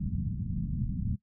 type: low-pass noise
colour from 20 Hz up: white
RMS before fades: -32 dBFS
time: 0-1.16 s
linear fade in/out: 10 ms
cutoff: 210 Hz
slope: 48 dB/octave
effects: noise-tail reverb RT60 0.1 s tail -19 dB re dry